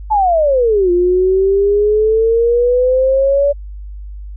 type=exponential two-way sweep; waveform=sine; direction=down then up; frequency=883 to 349.2 to 575 Hz; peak=-9 dBFS; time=0.1-3.53 s; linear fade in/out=20 ms; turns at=0.91 s; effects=added 50 Hz sine -26 dBFS peak until 4.36 s